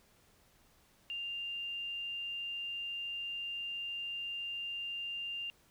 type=tone; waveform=sine; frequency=2794 Hz; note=F7; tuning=in tune; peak=-37 dBFS; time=1.1-5.5 s; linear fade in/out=0 ms; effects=pink hiss -67 dBFS RMS until 5.7 s